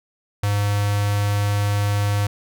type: tone with notch filter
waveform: square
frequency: 102.4 Hz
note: G#2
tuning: 24 cents flat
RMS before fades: -20 dBFS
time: 0.43-2.27 s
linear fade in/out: 5 ms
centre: 260 Hz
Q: 0.9
effects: none